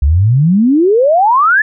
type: exponential sweep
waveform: sine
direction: up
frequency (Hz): 65.41 to 1776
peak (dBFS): -6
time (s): 0.02-1.62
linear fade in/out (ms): 5
effects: none